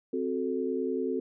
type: chord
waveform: sine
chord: F# diminished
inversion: second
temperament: equal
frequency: 261.6 / 370 / 440 Hz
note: C4 / F#4 / A4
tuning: 0 / 0 / 0 cents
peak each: -32 dBFS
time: 0.13-1.2 s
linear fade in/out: 5 ms
effects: none